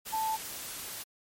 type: tone in noise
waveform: sine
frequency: 880 Hz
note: A5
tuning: in tune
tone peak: -28 dBFS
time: 0.12-0.37 s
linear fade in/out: 20 ms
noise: white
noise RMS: -40 dBFS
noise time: 0.05-1.04 s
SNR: +9 dB
effects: MP3 64 kbps